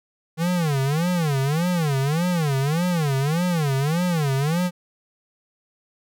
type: tone with vibrato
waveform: square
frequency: 155.56 Hz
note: D#3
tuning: in tune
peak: -20 dBFS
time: 0.37-4.71 s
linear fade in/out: 50 ms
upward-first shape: sine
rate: 1.7 Hz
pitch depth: 260 cents each way
effects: none